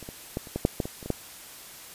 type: clicks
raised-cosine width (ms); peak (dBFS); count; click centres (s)
2; -28 / -24 / -15 / -30 / -15 / -6 / -12 / -20 / -28 / -22 / -11; 11; 0.027 / 0.089 / 0.371 / 0.472 / 0.56 / 0.651 / 0.802 / 0.855 / 1.028 / 1.06 / 1.103
effects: white hiss -45 dBFS RMS until 1.94 s + resampled to 32000 Hz